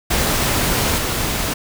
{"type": "noise with level steps", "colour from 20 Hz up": "pink", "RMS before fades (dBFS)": [-18, -21], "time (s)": [0.1, 1.54], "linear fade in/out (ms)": 10, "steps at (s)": 0.98, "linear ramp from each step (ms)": 2, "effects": []}